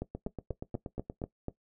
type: two click trains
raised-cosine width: 2 ms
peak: -21 / -24 dBFS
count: 7 / 10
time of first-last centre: 0.02-1.483 / 0.15-1.218 s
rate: 4.1 / 8.43 Hz
effects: noise-tail reverb RT60 0.1 s tail -17 dB re dry